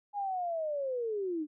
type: linear sweep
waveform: sine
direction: down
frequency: 830.6 to 291.3 Hz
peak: -31 dBFS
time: 0.13-1.47 s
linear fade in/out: 50 ms
effects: none